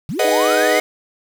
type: linear sweep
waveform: sine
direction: up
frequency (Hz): 120 to 2174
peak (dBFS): -21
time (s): 0.09-0.8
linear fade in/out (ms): 0
type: chord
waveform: 45% pulse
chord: G# minor seventh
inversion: none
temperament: equal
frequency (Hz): 415.3 / 493.9 / 622.3 / 740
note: G#4 / B4 / D#5 / F#5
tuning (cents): 0 / 0 / 0 / 0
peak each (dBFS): -21 / -19 / -18 / -21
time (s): 0.19-0.8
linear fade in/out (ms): 5
type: tone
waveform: sine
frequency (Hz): 311.1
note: D#4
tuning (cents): 0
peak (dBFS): -24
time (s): 0.24-0.8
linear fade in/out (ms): 10
effects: 7-bit

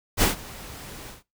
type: noise with ADSR envelope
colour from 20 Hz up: pink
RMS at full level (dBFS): -18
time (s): 0.17-1.23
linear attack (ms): 52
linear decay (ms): 130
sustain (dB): -22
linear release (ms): 150
effects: noise-tail reverb RT60 0.2 s tail -19 dB re dry

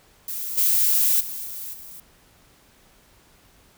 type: noise with level steps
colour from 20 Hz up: violet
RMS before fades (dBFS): -30 / -19 / -32 / -34 / -41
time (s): 0.28-2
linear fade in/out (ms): 2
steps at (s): 0.57 / 1.2 / 1.45 / 1.73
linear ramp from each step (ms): 10
effects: pink hiss -56 dBFS RMS until 3.77 s

